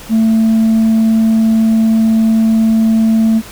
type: tone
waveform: sine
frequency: 222.7 Hz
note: A3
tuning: 21 cents sharp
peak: -5 dBFS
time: 0.09-3.42 s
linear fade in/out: 50 ms
effects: tanh soft clip ceiling -6 dBFS + pink hiss -33 dBFS RMS until 3.51 s